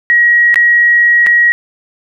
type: tone with dropouts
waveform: sine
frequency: 1902 Hz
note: A#6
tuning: 34 cents sharp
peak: -5 dBFS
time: 0.1-1.52 s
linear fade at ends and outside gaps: 0 ms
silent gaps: 0.543-0.558 / 1.264-1.269 s
effects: none